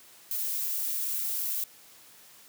violet noise, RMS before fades -31 dBFS, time 0.31-1.64 s, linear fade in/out 2 ms, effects white hiss -54 dBFS RMS until 2.48 s + high-pass 100 Hz 12 dB/octave

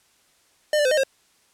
square tone with pitch steps, 604 / 588 / 513 / 614 / 537 Hz, D5 / D5 / C5 / D#5 / C5, +48 / +2 / -34 / -23 / +45 cents, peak -18 dBFS, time 0.73-1.035 s, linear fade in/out 2 ms, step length 61 ms, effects white hiss -61 dBFS RMS until 1.53 s + low-pass 10000 Hz 12 dB/octave

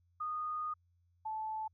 sine tone pair in turn, 1233 / 871.9 Hz, D#6 / A5, -16 / -16 cents, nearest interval tritone, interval 600 cents, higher first, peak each -35 / -36 dBFS, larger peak first, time 0.2-0.74 / 1.25-1.68 s, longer first, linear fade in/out 10 ms, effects added 87 Hz sine -69 dBFS peak until 1.73 s

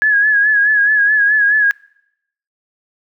sine tone with vibrato, 1681 Hz, G#6, 20 cents sharp, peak -9 dBFS, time 0.02-1.71 s, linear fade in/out 0 ms, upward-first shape sine, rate 4.7 Hz, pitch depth 55 cents each way, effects noise-tail reverb RT60 0.8 s tail -25 dB re dry

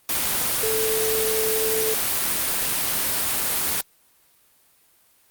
sine tone in noise, 440 Hz, A4, in tune, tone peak -23 dBFS, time 0.63-1.94 s, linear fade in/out 2 ms, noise white, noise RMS -23 dBFS, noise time 0.09-3.81 s, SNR -3 dB, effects white hiss -59 dBFS RMS until 5.3 s + Opus 32 kbps

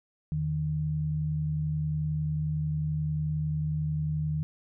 sine tone pair together, 82 / 153.19 Hz, E2 / D#3, -9 / -27 cents, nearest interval major seventh, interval 1082 cents, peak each -35 / -27 dBFS, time 0.32-4.43 s, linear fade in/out 0 ms, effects none

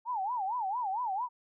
sine tone with vibrato, 870 Hz, A5, 20 cents flat, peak -30 dBFS, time 0.05-1.29 s, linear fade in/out 50 ms, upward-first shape sine, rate 4.4 Hz, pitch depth 250 cents each way, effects none

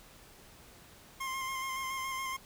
25% pulse tone with vibrato, 1058 Hz, C6, 19 cents sharp, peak -31 dBFS, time 1.2-2.37 s, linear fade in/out 10 ms, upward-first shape square, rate 7.1 Hz, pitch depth 19 cents each way, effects pink hiss -56 dBFS RMS until 2.45 s

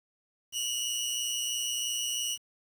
20% pulse tone pair together, 2849 / 2972 Hz, F7 / F#7, +34 / +7 cents, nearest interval minor second, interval 73 cents, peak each -28 dBFS, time 0.52-2.38 s, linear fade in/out 50 ms, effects 9-bit

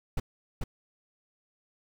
brown noise with echo, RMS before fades -28 dBFS, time 0.17-0.2 s, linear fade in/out 5 ms, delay 440 ms, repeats 1, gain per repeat -3 dB, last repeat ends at 0.64 s, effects none

